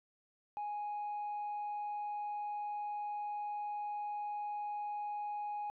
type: tone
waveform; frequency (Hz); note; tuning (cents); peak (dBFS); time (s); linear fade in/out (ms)
sine; 830.6; G#5; 0; -35; 0.57-5.7; 0
effects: tanh soft clip ceiling -35 dBFS